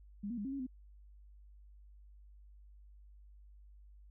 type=tone with pitch steps; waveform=sine; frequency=203.2 / 239.5 / 204.1 / 268.5 / 276.5 / 256 Hz; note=G#3 / A#3 / G#3 / C4 / C#4 / C4; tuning=-38 / +47 / -30 / +45 / -4 / -38 cents; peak=-37 dBFS; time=0.23-0.668 s; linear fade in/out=10 ms; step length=73 ms; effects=added 50 Hz sine -55 dBFS peak until 4.1 s